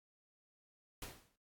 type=noise with exponential decay; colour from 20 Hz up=pink; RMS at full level=-43 dBFS; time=1.02-1.36 s; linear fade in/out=2 ms; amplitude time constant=72 ms; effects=AAC 64 kbps